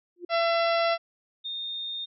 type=tone with exponential growth; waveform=sine; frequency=351.2 Hz; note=F4; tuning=10 cents sharp; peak=-31 dBFS; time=0.16-0.25 s; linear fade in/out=5 ms; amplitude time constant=19 ms
type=harmonic tone; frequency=673 Hz; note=E5; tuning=36 cents sharp; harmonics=1 / 2 / 3 / 4 / 5 / 6 / 7 / 8; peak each=-23 / -29 / -33 / -35 / -37 / -39 / -40 / -41 dBFS; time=0.29-0.98 s; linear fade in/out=50 ms
type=tone; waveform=sine; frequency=3658 Hz; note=A#7; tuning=33 cents flat; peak=-31 dBFS; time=1.44-2.06 s; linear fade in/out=20 ms
effects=none